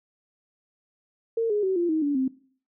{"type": "tone with pitch steps", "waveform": "sine", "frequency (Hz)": [456.4, 416.1, 379.4, 345.9, 315.4, 287.5, 262.1], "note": ["A#4", "G#4", "F#4", "F4", "D#4", "D4", "C4"], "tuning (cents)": [-37, 3, 43, -17, 24, -37, 3], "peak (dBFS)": -21, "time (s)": [1.37, 2.28], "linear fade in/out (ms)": 5, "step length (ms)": 130, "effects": ["noise-tail reverb RT60 0.5 s tail -20 dB re dry"]}